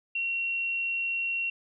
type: tone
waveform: sine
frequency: 2736 Hz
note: F7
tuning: 36 cents flat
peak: -27 dBFS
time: 0.15-1.5 s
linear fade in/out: 5 ms
effects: none